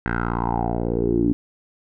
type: tone with low-pass filter sweep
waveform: 10% pulse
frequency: 58.27 Hz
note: A#1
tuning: in tune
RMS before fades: -22 dBFS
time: 0.06-1.33 s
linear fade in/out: 0 ms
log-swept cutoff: 1700 to 280 Hz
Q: 5.8
effects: none